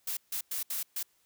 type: noise bursts at uneven times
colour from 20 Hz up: blue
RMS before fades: -34 dBFS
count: 5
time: 0.07-0.17 / 0.32-0.41 / 0.51-0.63 / 0.7-0.83 / 0.96-1.03 s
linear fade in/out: 5 ms
effects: white hiss -70 dBFS RMS until 1.25 s